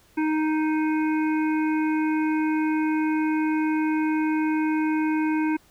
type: harmonic tone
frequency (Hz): 311.1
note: D#4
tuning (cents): 0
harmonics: 1 / 3 / 5 / 7 / 8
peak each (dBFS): -21 / -31 / -35 / -38 / -39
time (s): 0.17-5.57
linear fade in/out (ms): 10
effects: pink hiss -58 dBFS RMS until 5.7 s